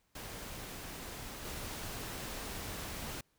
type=noise with level steps; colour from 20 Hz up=pink; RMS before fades=-45 / -42 dBFS; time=0.15-3.21 s; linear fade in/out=5 ms; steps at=1.45 s; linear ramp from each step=2 ms; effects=pink hiss -75 dBFS RMS until 3.38 s